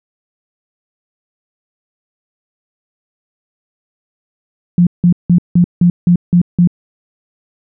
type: tone bursts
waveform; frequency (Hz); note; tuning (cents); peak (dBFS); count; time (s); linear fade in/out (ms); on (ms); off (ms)
sine; 175.1; F3; +5; -5; 8; 4.78-6.674; 2; 88; 170
effects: none